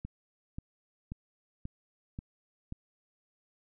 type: click train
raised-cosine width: 5 ms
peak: -26 dBFS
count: 6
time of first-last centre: 0.05-2.724 s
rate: 1.87 Hz
effects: none